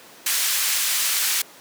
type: band-pass noise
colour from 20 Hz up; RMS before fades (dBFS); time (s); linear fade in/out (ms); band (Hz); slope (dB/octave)
white; -22; 0.26-1.42; 5; 1500 to 13000; 12
effects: pink hiss -45 dBFS RMS until 1.6 s + high-pass 300 Hz 12 dB/octave